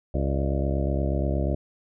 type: harmonic tone with a mistuned harmonic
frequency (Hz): 68.4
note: C#2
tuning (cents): -23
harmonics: 1 / 2 / 3 / 4 / 5 / 6 / 7 / 8 / 9 / 10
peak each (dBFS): -25 / -29 / -33 / -34 / -33 / -38 / -39 / -35 / -35 / -41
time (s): 0.14-1.55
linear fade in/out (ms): 5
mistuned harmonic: 8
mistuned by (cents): +77
effects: none